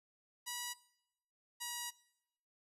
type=tone pair in turn; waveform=5% pulse; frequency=971 / 961 Hz; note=B5 / B5; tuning=-30 / -48 cents; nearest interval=unison; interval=18 cents; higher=first; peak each=-28 / -28 dBFS; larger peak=neither; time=0.46-0.74 / 1.6-1.91 s; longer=second; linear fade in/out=20 ms; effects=noise-tail reverb RT60 0.8 s tail -21 dB re dry + resampled to 32000 Hz